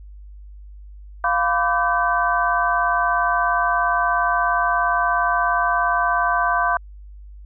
sine tone cluster, 698 / 1004 / 1161 / 1538 Hz, F5 / B5 / D6 / G6, -1 / +28 / -20 / -33 cents, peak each -22 dBFS, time 1.24-6.77 s, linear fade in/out 2 ms, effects added 50 Hz sine -37 dBFS peak until 7.45 s

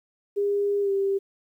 sine tone with pitch glide, 404.9 to 393.1 Hz, G#4 to G4, -44 to +5 cents, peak -21 dBFS, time 0.36-1.19 s, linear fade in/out 20 ms, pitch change -51 cents, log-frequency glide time 0.81-0.91 s, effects 10-bit

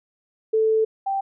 sine tone pair in turn, 440 / 782.3 Hz, A4 / G5, 0 / -4 cents, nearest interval minor seventh, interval 996 cents, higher second, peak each -16 / -21 dBFS, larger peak first, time 0.53-0.85 / 1.06-1.21 s, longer first, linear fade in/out 10 ms, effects none

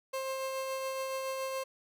30% pulse tone with tremolo, 530 Hz, C5, 22 cents sharp, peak -30 dBFS, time 0.13-1.64 s, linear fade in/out 10 ms, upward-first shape triangle, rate 7.1 Hz, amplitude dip 30%, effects none

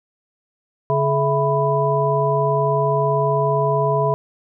harmonic tone with a mistuned harmonic, 141.5 Hz, C#3, 36 cents sharp, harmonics 1 / 3 / 5 / 7, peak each -21 / -21 / -21 / -21 dBFS, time 0.9-4.14 s, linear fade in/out 0 ms, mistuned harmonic 5, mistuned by -120 cents, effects none

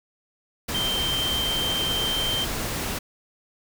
sine tone in noise, 3136 Hz, G7, in tune, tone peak -24 dBFS, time 0.74-2.45 s, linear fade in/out 10 ms, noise pink, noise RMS -29 dBFS, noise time 0.68-2.99 s, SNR +2 dB, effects none

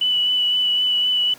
sine tone with vibrato, 2969 Hz, F#7, 5 cents sharp, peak -16 dBFS, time 0.01-1.34 s, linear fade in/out 5 ms, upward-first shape sine, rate 3.9 Hz, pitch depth 16 cents each way, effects pink hiss -45 dBFS RMS until 1.38 s + high-pass 150 Hz 12 dB/octave

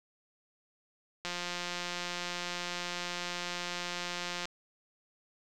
click train, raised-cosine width 0.2 ms, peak -19 dBFS, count 565, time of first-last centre 1.25-4.455 s, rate 176 Hz, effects none

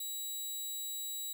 10% pulse tone, 3900 Hz, B7, 23 cents flat, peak -30 dBFS, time 0-1.33 s, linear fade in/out 5 ms, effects 10-bit

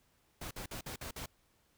pink noise bursts, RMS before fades -43 dBFS, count 6, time 0.41-1.26 s, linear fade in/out 5 ms, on 100 ms, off 50 ms, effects pink hiss -72 dBFS RMS until 1.77 s

